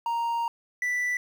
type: tone pair in turn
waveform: triangle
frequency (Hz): 932.3 / 1975.5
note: A#5 / B6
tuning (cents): 0 / 0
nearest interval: octave + minor second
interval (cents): 1300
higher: second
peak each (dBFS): -23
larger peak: neither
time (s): 0.06-0.48 / 0.82-1.17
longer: first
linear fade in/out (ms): 2
effects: 9-bit